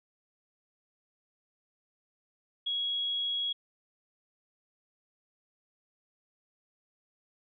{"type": "tone", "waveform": "sine", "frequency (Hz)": 3322, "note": "G#7", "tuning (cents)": 0, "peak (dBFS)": -29, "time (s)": [2.66, 3.53], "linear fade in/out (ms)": 10, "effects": []}